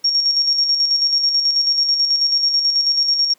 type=tone with tremolo; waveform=sine; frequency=5550 Hz; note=F8; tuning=12 cents flat; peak=-12 dBFS; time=0.04-3.34 s; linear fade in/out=10 ms; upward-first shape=square; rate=9.2 Hz; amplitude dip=45%; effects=pink hiss -56 dBFS RMS until 3.38 s + high-pass 200 Hz 12 dB/octave